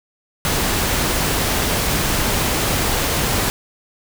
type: noise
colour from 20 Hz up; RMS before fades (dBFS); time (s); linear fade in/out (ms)
pink; -19; 0.45-3.5; 0
effects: none